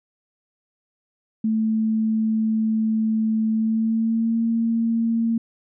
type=tone with pitch glide; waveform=sine; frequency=220 to 228.7 Hz; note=A3 to A#3; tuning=0 to -33 cents; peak=-18 dBFS; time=1.44-5.38 s; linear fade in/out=5 ms; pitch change=+67 cents; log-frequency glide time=3.5-4.41 s; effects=none